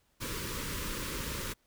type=band-stop noise; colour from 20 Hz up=pink; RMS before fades=-37 dBFS; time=0.2-1.54 s; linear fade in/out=20 ms; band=580 to 920 Hz; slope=96 dB/octave; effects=pink hiss -72 dBFS RMS until 1.66 s